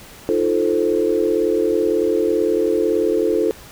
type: chord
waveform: sine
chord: F dominant seventh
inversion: third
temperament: equal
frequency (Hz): 311.1 / 349.2 / 440 / 523.3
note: Eb4 / F4 / A4 / C5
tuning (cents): 0 / 0 / 0 / 0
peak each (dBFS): -23 / -20 / -18 / -24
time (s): 0.29-3.51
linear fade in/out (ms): 0
effects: pink hiss -41 dBFS RMS until 3.71 s